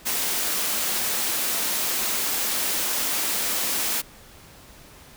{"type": "high-pass noise", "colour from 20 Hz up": "white", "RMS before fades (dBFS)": -25, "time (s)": [0.05, 4.02], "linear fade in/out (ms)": 20, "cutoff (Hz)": 180, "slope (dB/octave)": 96, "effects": ["pink hiss -48 dBFS RMS until 5.16 s"]}